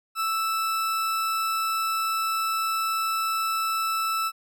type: tone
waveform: 40% pulse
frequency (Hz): 1318.5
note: E6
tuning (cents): 0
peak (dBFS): -23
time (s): 0.15-4.32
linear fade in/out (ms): 50
effects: none